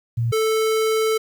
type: tone pair in turn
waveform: sine / square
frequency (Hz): 116.54 / 440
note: A#2 / A4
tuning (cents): 0 / 0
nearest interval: octave + major seventh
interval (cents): 2300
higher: second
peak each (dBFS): -18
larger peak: neither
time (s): 0.17-0.32 / 0.32-1.18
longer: second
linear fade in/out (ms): 10
effects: 9-bit

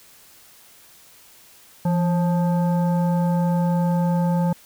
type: tone with frequency modulation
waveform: sine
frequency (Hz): 170.5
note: F3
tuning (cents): -41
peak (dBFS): -17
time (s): 1.85-4.53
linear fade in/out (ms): 5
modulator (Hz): 706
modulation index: 0.56
effects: white hiss -50 dBFS RMS until 4.65 s

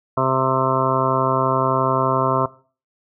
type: harmonic tone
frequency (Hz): 131.6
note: C3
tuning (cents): +10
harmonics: 1 / 2 / 3 / 4 / 5 / 7 / 8 / 9 / 10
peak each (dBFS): -24 / -27 / -26 / -27 / -22 / -26 / -22 / -27 / -26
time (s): 0.17-2.46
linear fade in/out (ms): 5
effects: noise-tail reverb RT60 0.4 s tail -19 dB re dry

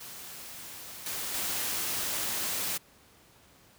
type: noise with level steps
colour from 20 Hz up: white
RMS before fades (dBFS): -44 / -35 / -32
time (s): 0-2.78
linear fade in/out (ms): 10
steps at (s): 1.06 / 1.34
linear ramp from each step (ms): 2
effects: pink hiss -59 dBFS RMS until 3.78 s + high-pass 60 Hz 12 dB/octave

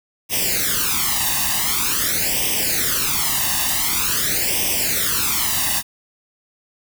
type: noise with flanger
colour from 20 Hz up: white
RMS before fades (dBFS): -20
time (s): 0.29-5.83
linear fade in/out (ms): 50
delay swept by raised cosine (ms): 0.35 to 1.09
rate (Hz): 0.46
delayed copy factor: +0.85
effects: none

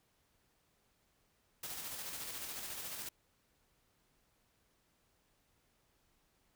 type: noise with tremolo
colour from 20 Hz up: white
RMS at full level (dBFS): -43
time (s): 1.63-3.09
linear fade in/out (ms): 5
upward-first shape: square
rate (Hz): 14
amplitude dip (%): 30
effects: pink hiss -75 dBFS RMS until 6.55 s

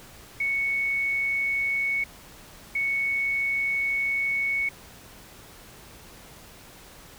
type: tone bursts at uneven times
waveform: sine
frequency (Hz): 2217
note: C#7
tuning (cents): 0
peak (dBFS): -23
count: 2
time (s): 0.4-2.04 / 2.75-4.69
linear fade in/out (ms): 5
effects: pink hiss -48 dBFS RMS until 7.18 s

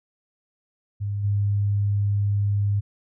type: tone with level steps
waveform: sine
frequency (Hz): 101.6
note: G#2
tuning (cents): -38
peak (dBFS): -24 / -19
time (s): 1-2.81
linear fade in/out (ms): 20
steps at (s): 1.23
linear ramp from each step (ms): 20
effects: none

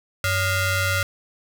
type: ring-modulated tone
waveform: sawtooth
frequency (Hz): 659.3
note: E5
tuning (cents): 0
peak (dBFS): -13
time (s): 0.24-1.03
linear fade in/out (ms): 2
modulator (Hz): 754
effects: none

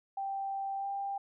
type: tone with pitch glide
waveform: sine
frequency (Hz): 784 to 793.6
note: G5 to G5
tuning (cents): 0 to +21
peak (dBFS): -33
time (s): 0.17-1.18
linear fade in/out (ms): 5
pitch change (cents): +21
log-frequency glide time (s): 0.77-0.87
effects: none

